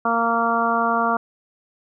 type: harmonic tone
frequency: 231.3 Hz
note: A#3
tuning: 13 cents flat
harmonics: 1 / 2 / 3 / 4 / 5 / 6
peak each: -26 / -28 / -23 / -25 / -22 / -25 dBFS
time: 0.05-1.17 s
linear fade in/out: 5 ms
effects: none